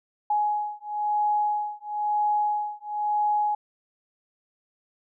sine beating tone pair, 837 / 838 Hz, G#5 / G#5, +13 / +15 cents, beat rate 1 Hz, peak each -26 dBFS, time 0.3-3.55 s, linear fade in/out 5 ms, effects none

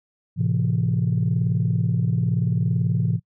sine chord, A minor, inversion none, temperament equal with one note detuned, 110 / 130.81 / 168.67 Hz, A2 / C3 / E3, 0 / 0 / +40 cents, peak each -22 dBFS, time 0.36-3.2 s, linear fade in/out 50 ms, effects noise-tail reverb RT60 0.1 s tail -26 dB re dry + tanh soft clip ceiling -12 dBFS

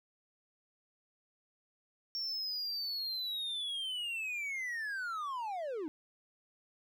triangle linear sweep, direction down, 5500 to 287.9 Hz, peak -34 dBFS, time 2.15-5.88 s, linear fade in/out 0 ms, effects none

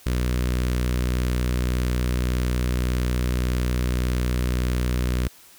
sawtooth tone with notch filter, 61.74 Hz, B1, in tune, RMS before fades -23 dBFS, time 0.06-5.28 s, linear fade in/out 5 ms, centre 790 Hz, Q 1.3, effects white hiss -50 dBFS RMS until 5.58 s

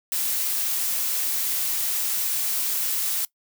blue noise, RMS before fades -25 dBFS, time 0.12-3.25 s, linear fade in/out 2 ms, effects noise-tail reverb RT60 0.1 s tail -21 dB re dry

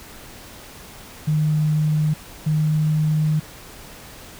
sine tone pair in turn, 153.1 / 154.08 Hz, D#3 / D#3, -28 / -17 cents, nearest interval unison, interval 11 cents, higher second, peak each -16 dBFS, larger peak neither, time 1.27-2.14 / 2.46-3.4 s, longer second, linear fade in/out 10 ms, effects pink hiss -41 dBFS RMS until 4.39 s

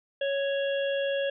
harmonic tone, 554.4 Hz, C#5, in tune, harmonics 1 / 3 / 5 / 6, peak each -26 / -36 / -39 / -39 dBFS, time 0.21-1.3 s, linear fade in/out 5 ms, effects none

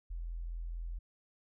sine tone, 42.13 Hz, E1, 38 cents sharp, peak -37 dBFS, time 0.1-0.99 s, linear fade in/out 10 ms, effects none

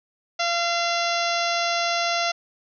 harmonic tone, 686 Hz, F5, 31 cents flat, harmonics 1 / 2 / 3 / 4 / 5 / 6 / 7 / 8 / 9, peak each -25 / -28 / -30 / -31 / -32 / -33 / -33 / -34 / -35 dBFS, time 0.39-2.32 s, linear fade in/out 10 ms, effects none

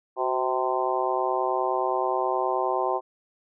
harmonic tone with a mistuned harmonic, 129.5 Hz, C3, 17 cents flat, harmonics 3 / 4 / 5 / 6 / 7 / 8, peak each -29 / -31 / -30 / -29 / -30 / -30 dBFS, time 0.16-3.01 s, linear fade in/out 50 ms, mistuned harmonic 3, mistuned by -59 cents, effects none

